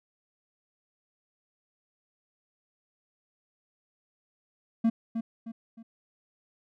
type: tone with echo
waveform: triangle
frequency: 227.3 Hz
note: A#3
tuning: 43 cents flat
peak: -18 dBFS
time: 4.84-4.9 s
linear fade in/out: 10 ms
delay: 310 ms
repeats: 3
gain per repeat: -8 dB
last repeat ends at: 5.83 s
effects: none